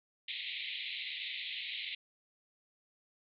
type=band-pass noise; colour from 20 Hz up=white; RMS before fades=-41 dBFS; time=0.28-1.95 s; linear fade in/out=5 ms; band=2000 to 4000 Hz; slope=96 dB/octave; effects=none